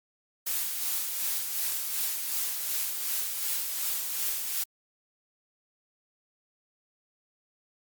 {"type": "noise with tremolo", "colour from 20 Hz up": "blue", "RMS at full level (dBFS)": -29, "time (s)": [0.46, 4.64], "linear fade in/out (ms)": 10, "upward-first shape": "sine", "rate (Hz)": 2.7, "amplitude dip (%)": 40, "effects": ["Opus 48 kbps"]}